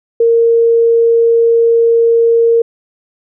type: tone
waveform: sine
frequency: 462.4 Hz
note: A#4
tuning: 14 cents flat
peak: -6 dBFS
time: 0.2-2.62 s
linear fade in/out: 5 ms
effects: none